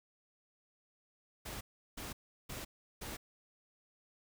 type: noise bursts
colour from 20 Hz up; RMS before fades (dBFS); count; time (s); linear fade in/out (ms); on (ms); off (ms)
pink; -44; 4; 1.45-3.17; 10; 160; 360
effects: none